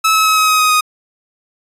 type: tone with pitch steps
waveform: sawtooth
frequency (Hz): 1299 / 1290 / 1281.1 / 1272.3 / 1263.5 / 1254.8 / 1246.1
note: E6 / E6 / E6 / D#6 / D#6 / D#6 / D#6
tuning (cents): -26 / -38 / -50 / +38 / +26 / +14 / +2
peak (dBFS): -6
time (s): 0.04-0.81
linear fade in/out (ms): 10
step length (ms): 110
effects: resampled to 32000 Hz